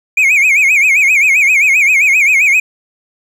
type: tone with vibrato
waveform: triangle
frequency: 2331 Hz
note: D7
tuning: 14 cents flat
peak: -5 dBFS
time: 0.17-2.6 s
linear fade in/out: 5 ms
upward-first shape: sine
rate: 7.6 Hz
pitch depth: 160 cents each way
effects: none